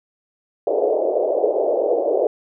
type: band-pass noise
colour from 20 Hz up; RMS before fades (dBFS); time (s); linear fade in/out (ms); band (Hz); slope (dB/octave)
pink; -19; 0.67-2.27; 2; 390 to 660; 48
effects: none